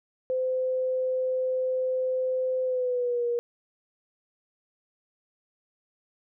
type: tone with pitch glide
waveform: sine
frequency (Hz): 514 to 476.8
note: C5 to A#4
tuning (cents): -31 to +39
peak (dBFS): -24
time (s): 0.3-3.39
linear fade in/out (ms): 0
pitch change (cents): -130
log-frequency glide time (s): 2.64-3.26
effects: none